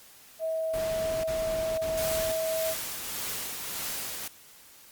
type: tone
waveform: sine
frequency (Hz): 644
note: E5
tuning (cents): -41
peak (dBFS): -27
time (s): 0.39-2.75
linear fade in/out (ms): 50
type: noise bursts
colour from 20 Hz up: pink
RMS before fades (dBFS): -38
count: 3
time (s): 0.73-2.324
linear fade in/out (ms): 10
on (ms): 510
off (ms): 32
type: noise with tremolo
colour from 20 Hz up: white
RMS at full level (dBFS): -33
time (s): 1.97-4.28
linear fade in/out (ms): 5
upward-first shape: triangle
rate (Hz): 1.7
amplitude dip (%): 40
effects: white hiss -53 dBFS RMS until 4.91 s + Opus 48 kbps